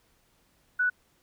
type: tone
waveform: sine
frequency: 1480 Hz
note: F#6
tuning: in tune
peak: -22 dBFS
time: 0.79-0.9 s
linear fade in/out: 10 ms
effects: pink hiss -67 dBFS RMS until 1.22 s